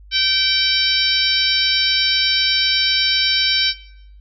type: harmonic tone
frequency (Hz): 772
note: G5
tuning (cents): -27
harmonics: 2 / 3 / 4 / 5 / 6 / 7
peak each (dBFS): -25 / -22 / -19 / -20 / -22 / -23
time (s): 0.11-3.74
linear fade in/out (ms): 50
effects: noise-tail reverb RT60 0.7 s tail -17 dB re dry + added 50 Hz sine -40 dBFS peak until 4.2 s